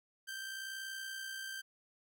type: tone with amplitude modulation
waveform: sawtooth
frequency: 1567 Hz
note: G6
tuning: 1 cent flat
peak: -36 dBFS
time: 0.27-1.62 s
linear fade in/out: 20 ms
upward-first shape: sine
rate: 60.7 Hz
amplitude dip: 40%
effects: none